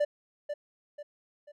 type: tone with echo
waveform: triangle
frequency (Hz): 587.3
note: D5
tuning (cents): 0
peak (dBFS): -21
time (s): 0-0.05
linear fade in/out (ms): 10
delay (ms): 490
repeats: 3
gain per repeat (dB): -8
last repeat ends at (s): 1.52
effects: none